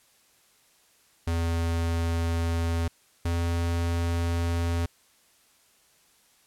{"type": "tone pair in turn", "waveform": "square", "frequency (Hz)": [83.7, 84.92], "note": ["E2", "F2"], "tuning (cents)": [27, -48], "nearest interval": "unison", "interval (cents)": 25, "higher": "second", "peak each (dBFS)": -25, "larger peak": "neither", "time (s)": [[1.27, 2.88], [3.25, 4.86]], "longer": "neither", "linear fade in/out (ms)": 5, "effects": ["white hiss -62 dBFS RMS until 6.46 s", "low-pass 12000 Hz 12 dB/octave"]}